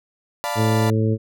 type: chord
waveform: 35% pulse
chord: B half-diminished seventh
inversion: first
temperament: equal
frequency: 587.3 / 698.5 / 880 / 987.8 Hz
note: D5 / F5 / A5 / B5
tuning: 0 / 0 / 0 / 0 cents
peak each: -27 dBFS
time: 0.44-0.9 s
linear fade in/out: 0 ms
type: harmonic tone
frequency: 110 Hz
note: A2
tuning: in tune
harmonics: 1 / 2 / 3 / 4 / 5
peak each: -18 / -23 / -26 / -25 / -32 dBFS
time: 0.55-1.18 s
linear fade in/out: 50 ms
effects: none